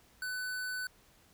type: tone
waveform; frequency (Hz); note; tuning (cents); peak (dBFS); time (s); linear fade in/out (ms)
square; 1500; F#6; +23; -36; 0.22-0.87; 2
effects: pink hiss -64 dBFS RMS until 1.33 s